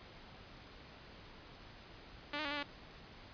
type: tone with pitch steps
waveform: 5% pulse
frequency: 291.2 / 306.3 / 283.3 / 293.5 / 286.3 Hz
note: D4 / D#4 / C#4 / D4 / D4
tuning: -15 / -27 / +38 / -1 / -44 cents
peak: -26 dBFS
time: 2.33-2.63 s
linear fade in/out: 5 ms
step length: 60 ms
effects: pink hiss -55 dBFS RMS until 3.33 s + resampled to 11025 Hz